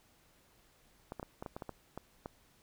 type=clicks; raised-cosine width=1 ms; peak=-27 dBFS; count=10; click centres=1.121 / 1.197 / 1.229 / 1.425 / 1.462 / 1.565 / 1.622 / 1.693 / 1.976 / 2.259 s; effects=pink hiss -67 dBFS RMS until 2.62 s